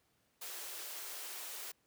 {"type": "high-pass noise", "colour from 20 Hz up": "white", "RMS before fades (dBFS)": -45, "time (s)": [0.41, 1.72], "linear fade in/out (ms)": 10, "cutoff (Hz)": 330, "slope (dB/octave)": 96, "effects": ["pink hiss -75 dBFS RMS until 1.86 s", "high-pass 80 Hz 12 dB/octave"]}